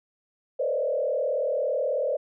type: tone with frequency modulation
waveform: sine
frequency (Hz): 554.4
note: C#5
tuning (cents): 0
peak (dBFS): -23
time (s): 0.59-2.17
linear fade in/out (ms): 10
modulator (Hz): 38.3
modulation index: 1.7
effects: none